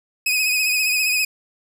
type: tone with vibrato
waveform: sawtooth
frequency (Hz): 2516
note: D#7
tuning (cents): +19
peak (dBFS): -14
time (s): 0.26-1.25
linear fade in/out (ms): 5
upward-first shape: sine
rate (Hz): 15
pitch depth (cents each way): 44
effects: none